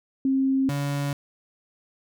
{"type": "tone pair in turn", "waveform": ["sine", "35% pulse"], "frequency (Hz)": [267.4, 142.18], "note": ["C4", "C#3"], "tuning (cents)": [38, 44], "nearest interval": "major seventh", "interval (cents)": 1094, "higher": "first", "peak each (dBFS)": [-19, -23], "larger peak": "first", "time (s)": [[0.25, 0.69], [0.69, 1.13]], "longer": "neither", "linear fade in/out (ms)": 2, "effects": []}